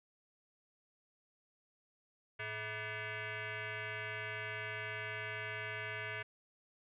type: tone with frequency modulation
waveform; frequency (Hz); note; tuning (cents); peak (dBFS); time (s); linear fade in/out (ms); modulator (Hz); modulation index
sine; 110; A2; 0; -39; 2.39-6.23; 10; 539; 4.6
effects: resampled to 8000 Hz + 13-bit